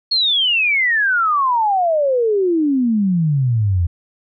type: exponential sweep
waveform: sine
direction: down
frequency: 4364 to 82.41 Hz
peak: -13 dBFS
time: 0.11-3.87 s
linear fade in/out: 10 ms
effects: none